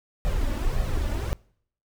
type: noise with flanger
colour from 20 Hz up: brown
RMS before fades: -25 dBFS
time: 0.25-1.33 s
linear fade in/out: 0 ms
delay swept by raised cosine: 1.6 to 3.5 ms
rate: 1.8 Hz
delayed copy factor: +0.7
effects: noise-tail reverb RT60 0.6 s tail -23 dB re dry

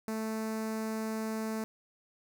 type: tone with notch filter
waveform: sawtooth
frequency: 220 Hz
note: A3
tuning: in tune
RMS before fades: -35 dBFS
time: 0.08-1.64 s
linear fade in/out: 0 ms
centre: 3200 Hz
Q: 1.1
effects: none

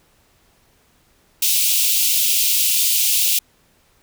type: high-pass noise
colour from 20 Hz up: white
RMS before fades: -17 dBFS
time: 1.42-3.39 s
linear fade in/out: 5 ms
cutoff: 2500 Hz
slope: 48 dB/octave
effects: pink hiss -58 dBFS RMS until 4.02 s

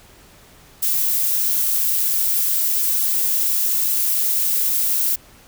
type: noise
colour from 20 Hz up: violet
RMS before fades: -19 dBFS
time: 0.82-5.16 s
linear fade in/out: 10 ms
effects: pink hiss -48 dBFS RMS until 5.47 s

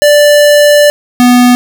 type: tone pair in turn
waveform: square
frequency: 587.3 / 246.3 Hz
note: D5 / B3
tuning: 0 / -5 cents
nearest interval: octave + minor third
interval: 1505 cents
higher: first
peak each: -3 dBFS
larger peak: neither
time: 0.02-0.9 / 1.2-1.55 s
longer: first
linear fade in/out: 0 ms
effects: none

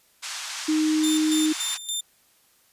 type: band-pass noise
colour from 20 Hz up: white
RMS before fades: -34 dBFS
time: 0.22-1.78 s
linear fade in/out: 20 ms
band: 880 to 7500 Hz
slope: 24 dB/octave
type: tone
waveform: sine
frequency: 310.4 Hz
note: D#4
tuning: 4 cents flat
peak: -19 dBFS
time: 0.68-1.53 s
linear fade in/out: 10 ms
type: tone with tremolo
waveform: 20% pulse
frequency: 3587 Hz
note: A7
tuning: 33 cents sharp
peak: -20 dBFS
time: 1.03-2.01 s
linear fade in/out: 10 ms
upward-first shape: square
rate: 3.5 Hz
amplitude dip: 70%
effects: white hiss -61 dBFS RMS until 2.72 s + resampled to 32000 Hz

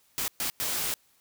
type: noise bursts at uneven times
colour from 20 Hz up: white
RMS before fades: -30 dBFS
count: 3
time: 0.18-0.28 / 0.4-0.5 / 0.6-0.94 s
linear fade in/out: 0 ms
effects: white hiss -65 dBFS RMS until 1.2 s

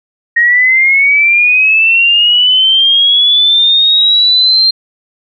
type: linear sweep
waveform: sine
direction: up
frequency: 1864.7 to 4186 Hz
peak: -5 dBFS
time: 0.36-4.71 s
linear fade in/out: 10 ms
effects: none

